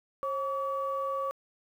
sine tone pair together, 540 / 1141.1 Hz, C#5 / C#6, -45 / +50 cents, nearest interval octave + minor second, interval 1295 cents, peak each -32 / -31 dBFS, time 0.23-1.31 s, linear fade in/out 0 ms, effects tanh soft clip ceiling -21 dBFS + 10-bit

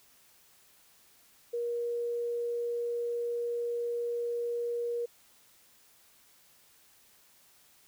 sine tone, 474.6 Hz, A#4, 31 cents sharp, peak -30 dBFS, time 1.53-5.06 s, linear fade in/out 10 ms, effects white hiss -62 dBFS RMS until 7.87 s

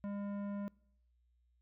sine tone with tanh clipping, 202 Hz, G#3, 48 cents flat, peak -40 dBFS, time 0.04-0.68 s, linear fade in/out 0 ms, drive 14 dB, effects noise-tail reverb RT60 0.7 s tail -25 dB re dry + added 60 Hz sine -70 dBFS peak until 1.61 s

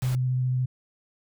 pink noise, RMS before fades -39 dBFS, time 0.02-0.15 s, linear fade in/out 0 ms
sine tone with vibrato, 127.4 Hz, C3, 46 cents flat, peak -22 dBFS, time 0.02-0.66 s, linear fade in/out 10 ms, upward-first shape square, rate 14 Hz, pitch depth 9 cents each way
effects none

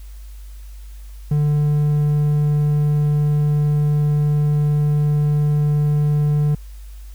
triangle tone, 148.1 Hz, D3, 15 cents sharp, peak -12 dBFS, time 1.31-6.55 s, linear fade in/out 5 ms, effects added 50 Hz sine -33 dBFS peak until 7.14 s + white hiss -52 dBFS RMS until 7.14 s

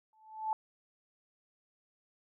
sine tone with exponential growth, 872 Hz, A5, 16 cents flat, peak -27 dBFS, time 0.13-0.53 s, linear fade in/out 1 ms, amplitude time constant 85 ms, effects none

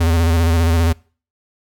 square tone with vibrato, 83 Hz, E2, 12 cents sharp, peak -13 dBFS, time 0-0.93 s, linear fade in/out 10 ms, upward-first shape square, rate 15 Hz, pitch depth 43 cents each way, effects noise-tail reverb RT60 0.4 s tail -24 dB re dry

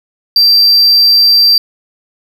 triangle tone, 4699 Hz, D8, in tune, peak -3 dBFS, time 0.36-1.58 s, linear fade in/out 2 ms, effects none

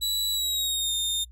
sawtooth tone with pitch glide, 3931 to 3647 Hz, B7 to A#7, -9 to -39 cents, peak -22 dBFS, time 0.01-1.25 s, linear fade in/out 20 ms, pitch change -130 cents, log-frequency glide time 0.31-0.93 s, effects noise-tail reverb RT60 0.1 s tail -24 dB re dry + added 60 Hz sine -45 dBFS peak until 1.31 s

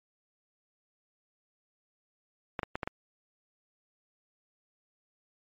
clicks, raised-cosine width 0.5 ms, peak -17 dBFS, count 5, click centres 2.592 / 2.632 / 2.755 / 2.832 / 2.875 s, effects MP3 48 kbps

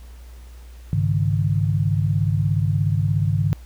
sine chord, Ab suspended fourth, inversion none, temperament equal with one note detuned, 101.98 / 138.59 / 155.56 Hz, Ab2 / Db3 / Eb3, -31 / 0 / 0 cents, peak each -20 / -23 / -22 dBFS, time 0.93-3.53 s, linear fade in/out 0 ms, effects added 60 Hz sine -38 dBFS peak until 3.65 s + pink hiss -53 dBFS RMS until 3.65 s

